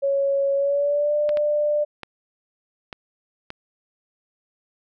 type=tone with pitch glide; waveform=sine; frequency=554.4 to 594.2 Hz; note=C#5 to D5; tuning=0 to +20 cents; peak=-18 dBFS; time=0.02-1.85 s; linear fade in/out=20 ms; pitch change=+120 cents; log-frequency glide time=0.55-1.14 s
type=clicks; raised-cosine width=0.3 ms; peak=-17 dBFS; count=5; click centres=1.292 / 1.372 / 2.033 / 2.928 / 3.504 s
effects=none

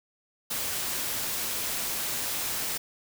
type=noise; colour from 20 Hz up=white; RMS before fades=-31 dBFS; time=0.5-2.78 s; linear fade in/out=10 ms; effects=none

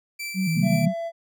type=tone with tremolo; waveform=sawtooth; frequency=2333 Hz; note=D7; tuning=12 cents flat; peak=-26 dBFS; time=0.19-0.86 s; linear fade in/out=10 ms; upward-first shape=sine; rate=4 Hz; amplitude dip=40%
type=tone with vibrato; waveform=sine; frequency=174.61 Hz; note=F3; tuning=in tune; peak=-21 dBFS; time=0.34-0.94 s; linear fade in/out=50 ms; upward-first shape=square; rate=3.8 Hz; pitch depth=130 cents each way
type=chord; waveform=sine; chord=C minor seventh; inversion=none; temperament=equal with one note detuned; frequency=130.81 / 155.56 / 199.42 / 233.1 Hz; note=C3 / Eb3 / G3 / Bb3; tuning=0 / 0 / +30 / 0 cents; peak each=-26 dBFS; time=0.55-0.89 s; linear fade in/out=20 ms
type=tone; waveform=triangle; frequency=670 Hz; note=E5; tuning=28 cents sharp; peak=-25 dBFS; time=0.62-1.12 s; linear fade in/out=50 ms
effects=none

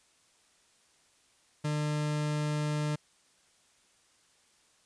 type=tone; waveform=40% pulse; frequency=150 Hz; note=D3; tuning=37 cents sharp; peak=-28 dBFS; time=1.64-2.96 s; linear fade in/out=10 ms; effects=white hiss -66 dBFS RMS until 4.85 s + resampled to 22050 Hz

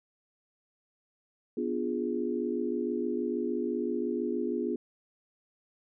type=chord; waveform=sine; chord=B diminished seventh; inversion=none; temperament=equal; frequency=246.9 / 293.7 / 349.2 / 415.3 Hz; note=B3 / D4 / F4 / Ab4; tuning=0 / 0 / 0 / 0 cents; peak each=-33 / -37 / -33 / -34 dBFS; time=1.57-4.76 s; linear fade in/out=5 ms; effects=none

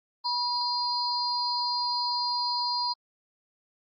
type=tone cluster; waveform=sine; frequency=973 / 4195 / 4803 Hz; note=B5 / C8 / D8; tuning=-26 / +4 / +38 cents; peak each=-29 / -31 / -31 dBFS; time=0.24-2.94 s; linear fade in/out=20 ms; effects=Opus 24 kbps

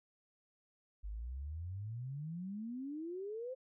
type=exponential sweep; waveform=sine; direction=up; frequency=48.4 to 530 Hz; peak=-40 dBFS; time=1.03-3.55 s; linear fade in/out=20 ms; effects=none

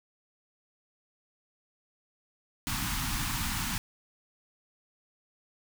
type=band-stop noise; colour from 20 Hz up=pink; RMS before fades=-32 dBFS; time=2.67-3.78 s; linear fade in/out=0 ms; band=290 to 820 Hz; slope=48 dB/octave; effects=none

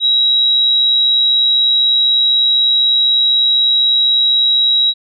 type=tone; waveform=sine; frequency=3856 Hz; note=B7; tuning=42 cents flat; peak=-9 dBFS; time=0-4.94 s; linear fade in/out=50 ms; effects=none

